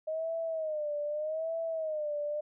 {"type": "tone with vibrato", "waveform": "sine", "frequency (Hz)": 622.3, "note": "D#5", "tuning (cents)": 0, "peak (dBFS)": -31, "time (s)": [0.07, 2.41], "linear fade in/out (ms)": 10, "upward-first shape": "sine", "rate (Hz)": 0.82, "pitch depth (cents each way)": 100, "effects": []}